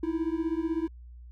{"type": "beating tone pair", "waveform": "triangle", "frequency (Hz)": [318.1, 334.1], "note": ["D#4", "E4"], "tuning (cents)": [38, 23], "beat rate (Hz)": 16, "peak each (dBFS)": -28, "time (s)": [0.03, 0.88], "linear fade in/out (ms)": 5, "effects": ["added 60 Hz sine -44 dBFS peak until 1.31 s"]}